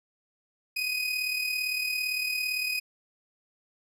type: tone with amplitude modulation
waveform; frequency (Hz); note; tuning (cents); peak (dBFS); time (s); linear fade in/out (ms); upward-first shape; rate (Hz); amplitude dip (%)
30% pulse; 2500; D#7; +8; -23; 0.76-2.8; 10; sine; 37.7; 50
effects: resampled to 32000 Hz